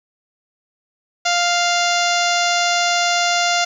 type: harmonic tone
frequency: 698.5 Hz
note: F5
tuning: in tune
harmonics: 1 / 2 / 3 / 4 / 5 / 6 / 7 / 8 / 9 / 10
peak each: -19 / -22 / -24 / -25 / -26 / -27 / -27 / -28 / -29 / -29 dBFS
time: 1.25-3.65 s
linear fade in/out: 10 ms
effects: 8-bit